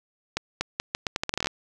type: accelerating click train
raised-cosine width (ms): 0.2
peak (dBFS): -8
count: 15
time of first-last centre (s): 0.37-1.471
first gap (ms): 240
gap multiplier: 0.79
effects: none